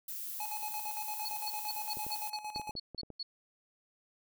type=noise; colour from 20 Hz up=violet; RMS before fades=-41 dBFS; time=0.08-2.3 s; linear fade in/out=5 ms
type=tone with tremolo; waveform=square; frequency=847 Hz; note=G#5; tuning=34 cents sharp; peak=-38 dBFS; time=0.4-2.71 s; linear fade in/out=2 ms; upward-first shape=square; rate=8.8 Hz; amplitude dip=65%
type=tone bursts; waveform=sine; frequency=4377 Hz; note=C#8; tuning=23 cents flat; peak=-36 dBFS; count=10; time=1.25-3.23 s; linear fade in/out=5 ms; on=36 ms; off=180 ms
type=clicks; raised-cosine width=2 ms; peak=-32 dBFS; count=9; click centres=1.971 / 2.066 / 2.561 / 2.597 / 2.694 / 2.753 / 2.947 / 3.033 / 3.103 s
effects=none